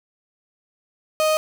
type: tone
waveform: 35% pulse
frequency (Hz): 622.3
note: D#5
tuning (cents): 0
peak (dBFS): -15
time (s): 1.2-1.37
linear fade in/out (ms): 0
effects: none